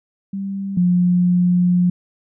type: tone pair in turn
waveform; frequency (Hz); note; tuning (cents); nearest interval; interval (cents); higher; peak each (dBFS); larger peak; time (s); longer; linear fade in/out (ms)
sine; 196 / 178.2; G3 / F3; 0 / +35; major second; 165; first; -22 / -12; second; 0.33-0.77 / 0.77-1.9; second; 5
effects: none